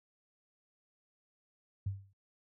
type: tone with exponential decay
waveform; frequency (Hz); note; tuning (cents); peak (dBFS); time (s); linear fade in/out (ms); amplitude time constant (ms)
sine; 98; G2; 0; -29; 1.86-2.13; 5; 58
effects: high-pass 60 Hz 12 dB/octave